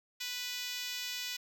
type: tone with high-pass filter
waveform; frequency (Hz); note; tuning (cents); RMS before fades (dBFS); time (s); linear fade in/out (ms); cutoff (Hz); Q
5% pulse; 493.9; B4; 0; -39; 0.2-1.37; 10; 2400; 1.1
effects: none